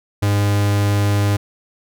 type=tone; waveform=45% pulse; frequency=102 Hz; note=G#2; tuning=31 cents flat; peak=-14 dBFS; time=0.22-1.37 s; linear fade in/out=10 ms; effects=none